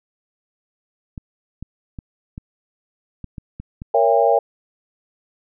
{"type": "clicks", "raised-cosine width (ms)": 5, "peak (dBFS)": -19, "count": 8, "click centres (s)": [1.178, 1.626, 1.988, 2.379, 3.243, 3.382, 3.6, 3.819]}
{"type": "chord", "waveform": "sine", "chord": "A# diminished seventh", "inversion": "none", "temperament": "just", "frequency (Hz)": [466.2, 559.4, 671.3, 805.5], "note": ["A#4", "C#5", "E5", "G5"], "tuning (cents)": [0, 16, 31, 47], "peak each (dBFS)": -18, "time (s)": [3.94, 4.39], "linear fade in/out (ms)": 5}
{"effects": []}